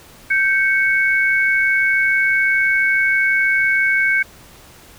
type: tone pair together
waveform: sine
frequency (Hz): 1561.8 / 2217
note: G6 / C#7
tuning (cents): -7 / 0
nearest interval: tritone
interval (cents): 607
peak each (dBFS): -16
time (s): 0.3-4.23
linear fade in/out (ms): 10
effects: pink hiss -44 dBFS RMS until 4.98 s